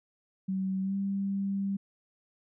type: tone with pitch glide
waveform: sine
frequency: 190.3 to 196.9 Hz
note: F#3 to G3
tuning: +49 to +8 cents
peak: -28 dBFS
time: 0.48-1.77 s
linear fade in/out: 10 ms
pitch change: +59 cents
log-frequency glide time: 0.82-0.95 s
effects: none